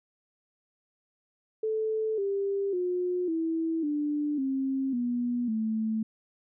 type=tone with pitch steps; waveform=sine; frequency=437.5 / 396.6 / 359.5 / 325.9 / 295.4 / 267.8 / 242.7 / 220 Hz; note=A4 / G4 / F#4 / E4 / D4 / C4 / B3 / A3; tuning=-10 / +20 / -50 / -20 / +10 / +40 / -30 / 0 cents; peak=-26 dBFS; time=1.63-6.03 s; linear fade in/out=5 ms; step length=550 ms; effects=none